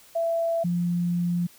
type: tone pair in turn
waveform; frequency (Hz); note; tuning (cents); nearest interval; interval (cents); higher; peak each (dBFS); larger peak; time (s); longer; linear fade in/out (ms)
sine; 667 / 174.43; E5 / F3; +20 / -2; octave + major seventh; 2322; first; -22; neither; 0.15-0.64 / 0.64-1.47; second; 10
effects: white hiss -53 dBFS RMS until 1.58 s